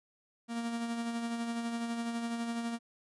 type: tone with tremolo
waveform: 45% pulse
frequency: 233.1 Hz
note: A#3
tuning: in tune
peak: -32 dBFS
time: 0.48-2.79 s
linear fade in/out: 50 ms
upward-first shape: sine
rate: 12 Hz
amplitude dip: 40%
effects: resampled to 24000 Hz